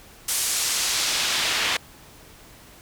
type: noise with band-pass filter sweep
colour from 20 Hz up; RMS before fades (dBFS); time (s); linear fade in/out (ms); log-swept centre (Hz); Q
pink; -24; 0.28-1.77; 5; 9300 to 2600; 0.87
effects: pink hiss -48 dBFS RMS until 2.81 s